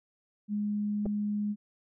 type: tone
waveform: sine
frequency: 207.7 Hz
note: G#3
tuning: in tune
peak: -28 dBFS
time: 0.48-1.56 s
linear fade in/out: 50 ms
type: clicks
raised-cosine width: 2 ms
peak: -22 dBFS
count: 2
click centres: 1.057 / 1.062 s
effects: none